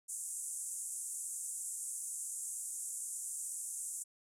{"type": "band-pass noise", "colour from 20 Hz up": "white", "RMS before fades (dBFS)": -42, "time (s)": [0.08, 4.04], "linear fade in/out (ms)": 20, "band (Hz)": [7200, 10000], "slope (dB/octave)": 48, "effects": []}